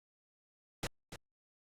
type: noise with echo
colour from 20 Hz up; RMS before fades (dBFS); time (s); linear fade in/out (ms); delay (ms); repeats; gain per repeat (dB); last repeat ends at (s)
pink; -36; 0.83-0.87; 2; 290; 1; -10; 1.16
effects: low-pass 9000 Hz 12 dB/octave + Opus 48 kbps